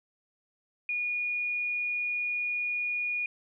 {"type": "tone", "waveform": "sine", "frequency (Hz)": 2445, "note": "D#7", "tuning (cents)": -31, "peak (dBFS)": -28, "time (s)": [0.89, 3.26], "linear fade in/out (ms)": 2, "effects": []}